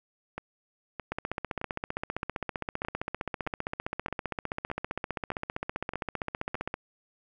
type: two click trains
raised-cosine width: 0.5 ms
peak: -20 / -16 dBFS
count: 11 / 87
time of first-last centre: 0.38-6.553 / 1.12-6.741 s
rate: 1.62 / 15.3 Hz
effects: none